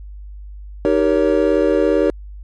triangle chord, Eb dominant seventh, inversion none, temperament just, 311.1 / 388.9 / 466.7 / 560 Hz, Eb4 / G4 / Bb4 / Db5, 0 / -14 / +2 / +18 cents, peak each -16 dBFS, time 0.85-2.1 s, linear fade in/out 0 ms, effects added 50 Hz sine -31 dBFS peak until 2.43 s + MP3 48 kbps

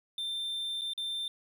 triangle tone with dropouts, 3576 Hz, A7, 27 cents sharp, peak -31 dBFS, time 0.18-1.28 s, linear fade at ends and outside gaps 2 ms, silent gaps 0.812-0.817 / 0.935-0.977 s, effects none

